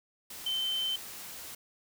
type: tone in noise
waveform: sine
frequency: 3085 Hz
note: G7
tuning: 28 cents flat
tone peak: -29 dBFS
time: 0.46-0.96 s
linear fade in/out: 5 ms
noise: white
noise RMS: -44 dBFS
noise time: 0.3-1.55 s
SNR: +12 dB
effects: none